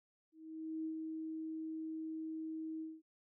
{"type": "tone with ADSR envelope", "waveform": "sine", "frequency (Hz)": 318.2, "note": "D#4", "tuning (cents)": 39, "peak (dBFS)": -37, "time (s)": [0.32, 3.02], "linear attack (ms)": 530, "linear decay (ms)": 94, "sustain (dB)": -3, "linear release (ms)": 210, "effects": []}